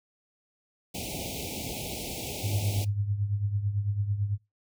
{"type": "band-stop noise", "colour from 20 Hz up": "pink", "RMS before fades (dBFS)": -35, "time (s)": [0.94, 2.85], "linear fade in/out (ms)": 10, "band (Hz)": [850, 2200], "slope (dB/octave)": 96}
{"type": "tone with tremolo", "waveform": "sine", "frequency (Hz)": 101.9, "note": "G#2", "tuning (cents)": -32, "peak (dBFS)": -22, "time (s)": [2.42, 4.38], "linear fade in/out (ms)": 50, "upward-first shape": "triangle", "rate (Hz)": 9, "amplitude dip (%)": 75}
{"effects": ["noise-tail reverb RT60 0.2 s tail -21 dB re dry", "high-pass 60 Hz 12 dB/octave"]}